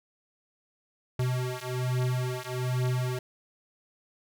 square beating tone pair, 125.6 / 126.8 Hz, B2 / B2, +30 / +46 cents, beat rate 1.2 Hz, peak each -31 dBFS, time 1.19-3.19 s, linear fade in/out 5 ms, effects none

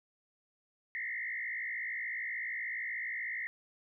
sine tone with frequency modulation, 1975.5 Hz, B6, in tune, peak -35 dBFS, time 0.95-3.47 s, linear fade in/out 0 ms, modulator 56.6 Hz, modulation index 2.8, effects none

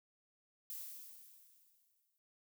violet noise with exponential decay, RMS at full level -44 dBFS, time 0.7-2.18 s, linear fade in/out 0 ms, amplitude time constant 320 ms, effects none

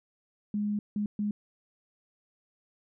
sine tone bursts at uneven times, 207.7 Hz, G#3, in tune, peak -27 dBFS, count 3, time 0.54-0.79 / 0.96-1.06 / 1.19-1.31 s, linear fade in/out 2 ms, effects none

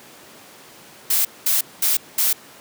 blue noise bursts, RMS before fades -18 dBFS, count 4, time 1.1-2.33 s, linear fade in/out 5 ms, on 150 ms, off 210 ms, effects pink hiss -44 dBFS RMS until 2.6 s + high-pass 200 Hz 12 dB/octave

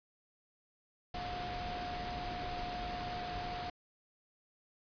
sine tone in noise, 716 Hz, F5, 43 cents sharp, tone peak -40 dBFS, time 1.14-3.7 s, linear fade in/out 5 ms, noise pink, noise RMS -42 dBFS, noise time 1.14-3.7 s, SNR -1 dB, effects resampled to 11025 Hz

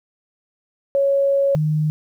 sine tone pair in turn, 554.4 / 153.39 Hz, C#5 / D#3, 0 / -24 cents, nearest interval octave + minor seventh, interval 2224 cents, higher first, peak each -14 / -16 dBFS, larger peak first, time 0.95-1.55 / 1.55-1.9 s, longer first, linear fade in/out 0 ms, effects 9-bit

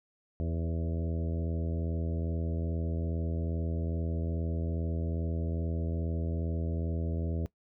harmonic tone with a mistuned harmonic, 82.41 Hz, E2, in tune, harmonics 1 / 2 / 3 / 4 / 5 / 6 / 7 / 8, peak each -31 / -37 / -41 / -43 / -45 / -47 / -48 / -49 dBFS, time 0.4-7.46 s, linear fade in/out 0 ms, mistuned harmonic 6, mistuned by +19 cents, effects noise-tail reverb RT60 0.1 s tail -20 dB re dry

